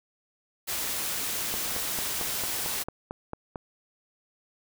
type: noise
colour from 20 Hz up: white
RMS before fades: -31 dBFS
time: 0.67-2.84 s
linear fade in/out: 20 ms
type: click train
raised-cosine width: 1 ms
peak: -20 dBFS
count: 10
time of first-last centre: 1.54-3.558 s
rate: 4.46 Hz
effects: none